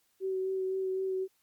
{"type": "tone with vibrato", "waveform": "sine", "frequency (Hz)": 378.9, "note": "F#4", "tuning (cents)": 41, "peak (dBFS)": -29, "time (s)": [0.2, 1.28], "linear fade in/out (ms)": 50, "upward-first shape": "sine", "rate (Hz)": 3.9, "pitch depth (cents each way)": 15, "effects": ["white hiss -72 dBFS RMS until 1.42 s", "MP3 96 kbps"]}